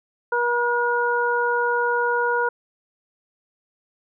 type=harmonic tone; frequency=480 Hz; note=B4; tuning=49 cents flat; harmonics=1 / 2 / 3; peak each=-23 / -23 / -23 dBFS; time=0.32-2.49 s; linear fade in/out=5 ms; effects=none